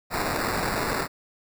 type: noise with sample-and-hold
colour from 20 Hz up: blue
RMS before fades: -27 dBFS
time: 0.1-1.08 s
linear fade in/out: 50 ms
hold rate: 3150 Hz
effects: none